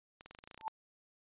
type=clicks; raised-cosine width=0.2 ms; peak=-33 dBFS; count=11; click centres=0.209 / 0.26 / 0.31 / 0.349 / 0.388 / 0.439 / 0.475 / 0.512 / 0.545 / 0.577 / 0.611 s
type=tone with exponential growth; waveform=sine; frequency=880 Hz; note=A5; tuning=in tune; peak=-30 dBFS; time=0.59-0.68 s; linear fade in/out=0 ms; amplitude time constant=19 ms
effects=resampled to 8000 Hz